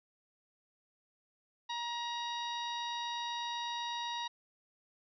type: harmonic tone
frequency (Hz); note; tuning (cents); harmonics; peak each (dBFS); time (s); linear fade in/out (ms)
948; A#5; +29; 1 / 2 / 3 / 4 / 5 / 6; -38 / -46 / -48 / -41 / -53 / -53; 1.69-4.28; 10
effects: none